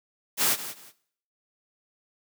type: noise with echo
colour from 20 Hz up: white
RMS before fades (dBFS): -23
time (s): 0.37-0.57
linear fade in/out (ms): 50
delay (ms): 180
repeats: 2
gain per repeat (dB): -13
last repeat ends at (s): 0.93
effects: noise-tail reverb RT60 0.6 s tail -17 dB re dry + high-pass 150 Hz 12 dB/octave